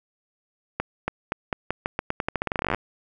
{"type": "accelerating click train", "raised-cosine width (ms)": 0.5, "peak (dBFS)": -9, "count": 25, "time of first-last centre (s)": [0.8, 2.746], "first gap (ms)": 280, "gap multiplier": 0.86, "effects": []}